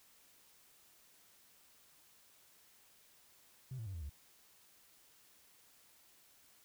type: tone with pitch steps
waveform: triangle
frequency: 130 / 111.87 / 96.27 / 82.85 / 71.29 Hz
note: C3 / A2 / G2 / E2 / C#2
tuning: -11 / +29 / -31 / +9 / +49 cents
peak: -38 dBFS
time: 3.71-4.095 s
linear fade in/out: 5 ms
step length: 77 ms
effects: tanh soft clip ceiling -38 dBFS + white hiss -66 dBFS RMS until 6.64 s